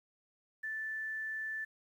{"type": "tone with quantisation", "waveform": "sine", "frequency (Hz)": 1758, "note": "A6", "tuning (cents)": -2, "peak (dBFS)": -36, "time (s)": [0.63, 1.65], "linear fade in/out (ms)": 10, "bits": 11, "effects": []}